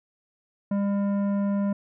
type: tone with tanh clipping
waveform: sine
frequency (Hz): 200.6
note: G3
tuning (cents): +40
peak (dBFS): -24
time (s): 0.71-1.73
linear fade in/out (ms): 5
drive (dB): 12
effects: none